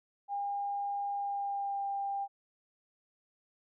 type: tone with pitch glide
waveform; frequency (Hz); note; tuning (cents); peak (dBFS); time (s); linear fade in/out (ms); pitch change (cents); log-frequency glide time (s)
sine; 806 to 795.8; G5 to G5; +48 to +26; -32; 0.28-2.28; 50; -22; 1.13-1.86
effects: none